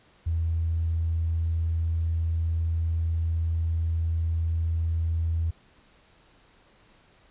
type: tone with tanh clipping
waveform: triangle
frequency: 82.3 Hz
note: E2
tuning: 2 cents flat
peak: -23 dBFS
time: 0.26-5.51 s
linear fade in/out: 10 ms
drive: 4 dB
effects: pink hiss -59 dBFS RMS until 7.3 s + resampled to 8000 Hz